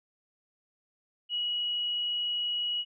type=tone with frequency modulation; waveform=sine; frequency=2913 Hz; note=F#7; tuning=28 cents flat; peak=-28 dBFS; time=1.29-2.85 s; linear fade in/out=50 ms; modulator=21.6 Hz; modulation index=0.24; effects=none